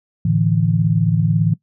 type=chord; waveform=sine; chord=A suspended fourth; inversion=none; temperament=equal; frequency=110 / 146.83 / 164.81 Hz; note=A2 / D3 / E3; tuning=0 / 0 / 0 cents; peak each=-18 / -19 / -16 dBFS; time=0.25-1.54 s; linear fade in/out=5 ms; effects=noise-tail reverb RT60 0.1 s tail -19 dB re dry